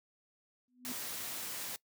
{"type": "tone with exponential growth", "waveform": "sine", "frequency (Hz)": 248.7, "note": "B3", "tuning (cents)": 12, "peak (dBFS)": -38, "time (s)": [0.68, 0.92], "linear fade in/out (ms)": 0, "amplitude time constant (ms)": 51}
{"type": "noise", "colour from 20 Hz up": "white", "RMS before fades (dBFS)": -41, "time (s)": [0.85, 1.76], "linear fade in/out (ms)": 0}
{"effects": ["noise-tail reverb RT60 0.1 s tail -21 dB re dry", "high-pass 100 Hz 12 dB/octave"]}